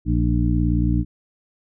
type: harmonic tone with a mistuned harmonic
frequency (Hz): 58.27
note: A#1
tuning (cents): 0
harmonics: 1 / 2 / 3 / 4 / 5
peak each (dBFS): -20 / -22 / -24 / -27 / -24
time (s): 0.05-1.05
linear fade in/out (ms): 50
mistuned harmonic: 5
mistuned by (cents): +53
effects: none